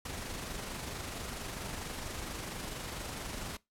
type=noise with amplitude modulation; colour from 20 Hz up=pink; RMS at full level=-39 dBFS; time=0.05-3.57 s; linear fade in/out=5 ms; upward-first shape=sine; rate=24.4 Hz; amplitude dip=35%; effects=noise-tail reverb RT60 0.2 s tail -21 dB re dry + low-pass 12000 Hz 12 dB/octave

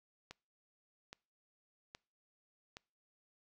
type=click train; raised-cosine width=0.2 ms; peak=-30 dBFS; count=4; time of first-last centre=0.31-2.769 s; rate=1.22 Hz; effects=noise-tail reverb RT60 0.4 s tail -26 dB re dry

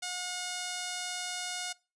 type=tone; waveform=5% pulse; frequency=722 Hz; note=F#5; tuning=43 cents flat; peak=-23 dBFS; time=0.02-1.73 s; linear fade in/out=10 ms; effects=noise-tail reverb RT60 0.3 s tail -22 dB re dry + resampled to 22050 Hz

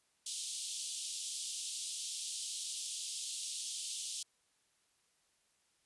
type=band-pass noise; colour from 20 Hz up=white; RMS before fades=-42 dBFS; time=0.26-4.23 s; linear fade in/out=5 ms; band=3000 to 10000 Hz; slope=48 dB/octave; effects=white hiss -75 dBFS RMS until 5.85 s + resampled to 24000 Hz

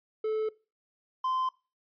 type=tone pair in turn; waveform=triangle; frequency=435.1 / 1034.8 Hz; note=A4 / C6; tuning=-19 / -19 cents; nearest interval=octave + minor third; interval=1500 cents; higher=second; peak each=-25 dBFS; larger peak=neither; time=0.24-0.49 / 1.24-1.49 s; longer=neither; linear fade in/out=5 ms; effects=noise-tail reverb RT60 0.3 s tail -21 dB re dry + resampled to 11025 Hz

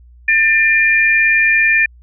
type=tone pair together; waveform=sine; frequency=1790.9 / 2395 Hz; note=A6 / D7; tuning=+30 / +33 cents; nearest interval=perfect fourth; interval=503 cents; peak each=-12 dBFS; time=0.28-1.86 s; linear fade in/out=5 ms; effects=added 60 Hz sine -40 dBFS peak until 2.02 s

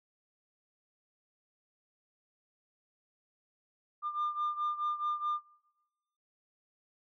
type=beating tone pair; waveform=sine; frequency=1200 / 1204.7 Hz; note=D6 / D6; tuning=+37 / +44 cents; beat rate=4.7 Hz; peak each=-32 / -35 dBFS; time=4.02-5.41 s; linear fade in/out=50 ms; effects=noise-tail reverb RT60 1.0 s tail -23 dB re dry + tanh soft clip ceiling -27 dBFS

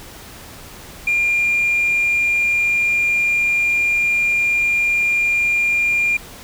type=tone; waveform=sine; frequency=2400 Hz; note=D7; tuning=37 cents sharp; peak=-13 dBFS; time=1.07-6.17 s; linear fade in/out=5 ms; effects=tanh soft clip ceiling -11 dBFS + pink hiss -38 dBFS RMS until 6.43 s

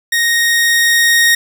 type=tone with level ramp; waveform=sawtooth; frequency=1864.7 Hz; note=A#6; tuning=in tune; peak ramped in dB=-8 to -4 dBFS; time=0.12-1.35 s; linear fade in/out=5 ms; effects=none

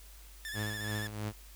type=tone with vibrato; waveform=sawtooth; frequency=1741 Hz; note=A6; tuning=19 cents flat; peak=-35 dBFS; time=0.45-1.07 s; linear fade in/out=0 ms; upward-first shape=square; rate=14 Hz; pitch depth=40 cents each way
type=tone with tremolo; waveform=sawtooth; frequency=105.9 Hz; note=G#2; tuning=34 cents sharp; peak=-29 dBFS; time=0.53-1.33 s; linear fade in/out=50 ms; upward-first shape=triangle; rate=3 Hz; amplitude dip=70%
effects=added 50 Hz sine -51 dBFS peak until 1.55 s + white hiss -57 dBFS RMS until 1.55 s

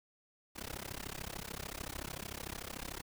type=noise with amplitude modulation; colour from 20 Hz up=pink; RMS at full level=-40 dBFS; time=0.55-3.02 s; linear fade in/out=20 ms; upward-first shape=sine; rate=33.5 Hz; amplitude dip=100%; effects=none

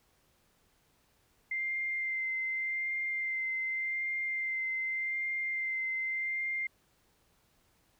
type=tone with vibrato; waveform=sine; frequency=2089 Hz; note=C7; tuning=3 cents flat; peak=-31 dBFS; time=1.51-6.67 s; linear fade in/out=5 ms; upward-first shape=sine; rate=0.85 Hz; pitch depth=15 cents each way; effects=pink hiss -70 dBFS RMS until 7.99 s

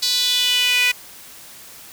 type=tone with high-pass filter sweep; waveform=sawtooth; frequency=494.3 Hz; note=B4; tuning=1 cent sharp; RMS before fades=-18 dBFS; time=0.02-0.92 s; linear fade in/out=10 ms; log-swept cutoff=4300 to 2300 Hz; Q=4.6; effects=white hiss -41 dBFS RMS until 1.92 s

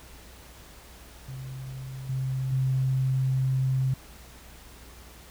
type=tone with level steps; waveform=sine; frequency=131.5 Hz; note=C3; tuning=9 cents sharp; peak=-35 / -26 / -22 dBFS; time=1.28-3.94 s; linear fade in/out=5 ms; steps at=2.09 / 2.52 s; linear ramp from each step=5 ms; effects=added 60 Hz sine -50 dBFS peak until 5.3 s + pink hiss -50 dBFS RMS until 5.3 s

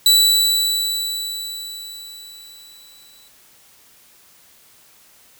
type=tone with exponential decay; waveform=sawtooth; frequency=3951 Hz; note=B7; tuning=in tune; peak=-6 dBFS; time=0.06-3.28 s; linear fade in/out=2 ms; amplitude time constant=700 ms; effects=white hiss -51 dBFS RMS until 5.39 s

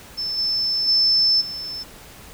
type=tone with level steps; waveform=sine; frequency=5280 Hz; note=E8; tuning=2 cents sharp; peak=-23 / -19 / -14 / -28 dBFS; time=0.17-1.84 s; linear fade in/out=20 ms; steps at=0.37 / 0.87 / 1.4 s; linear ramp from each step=20 ms; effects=pink hiss -43 dBFS RMS until 2.33 s

